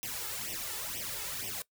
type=noise with flanger; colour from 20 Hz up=white; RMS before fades=-38 dBFS; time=0.03-1.62 s; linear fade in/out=0 ms; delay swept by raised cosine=0.34 to 2.34 ms; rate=2.1 Hz; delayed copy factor=+1; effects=noise-tail reverb RT60 0.1 s tail -20 dB re dry